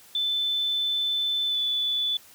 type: tone with pitch glide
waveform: sine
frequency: 3520 to 3472 Hz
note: A7 to A7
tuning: 0 to -24 cents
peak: -23 dBFS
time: 0.15-2.17 s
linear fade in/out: 2 ms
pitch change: -24 cents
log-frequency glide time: 1.48-1.58 s
effects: white hiss -52 dBFS RMS until 2.34 s + high-pass 60 Hz 12 dB/octave